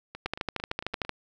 two click trains, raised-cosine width 0.3 ms, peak -23 / -13 dBFS, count 9 / 12, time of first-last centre 0.15-1.05 / 0.26-1.093 s, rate 8.89 / 13.2 Hz, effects none

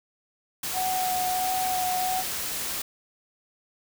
white noise, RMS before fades -31 dBFS, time 0.63-2.82 s, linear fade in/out 5 ms
sine tone with vibrato, 740 Hz, F#5, in tune, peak -25 dBFS, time 0.73-2.24 s, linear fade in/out 50 ms, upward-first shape sine, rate 1.5 Hz, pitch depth 15 cents each way
effects none

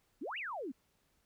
sine exponential two-way sweep, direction up then down, 233.1 to 2943 to 233.1 Hz, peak -38 dBFS, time 0.21-0.72 s, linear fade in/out 10 ms, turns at 0.38 s, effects pink hiss -75 dBFS RMS until 1.25 s

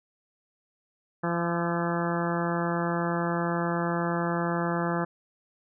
harmonic tone with a mistuned harmonic, 171 Hz, F3, 36 cents flat, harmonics 1 / 2 / 3 / 4 / 5 / 6 / 7 / 8 / 9 / 10, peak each -29 / -32 / -34 / -35 / -36 / -37 / -37 / -38 / -39 / -39 dBFS, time 1.23-5.05 s, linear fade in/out 10 ms, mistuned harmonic 8, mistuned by -41 cents, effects none

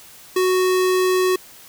square tone, 369.8 Hz, F#4, 1 cent flat, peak -16 dBFS, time 0.36-1.36 s, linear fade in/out 5 ms, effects white hiss -44 dBFS RMS until 1.68 s

